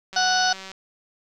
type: click train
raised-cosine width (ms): 0.2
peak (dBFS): -21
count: 113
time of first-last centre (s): 0.13-0.716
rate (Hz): 191
type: harmonic tone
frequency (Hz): 740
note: F#5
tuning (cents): 0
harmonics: 1 / 2 / 4 / 5 / 6 / 7 / 8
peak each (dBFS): -22 / -23 / -31 / -31 / -27 / -28 / -30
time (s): 0.16-0.53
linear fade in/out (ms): 5
effects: none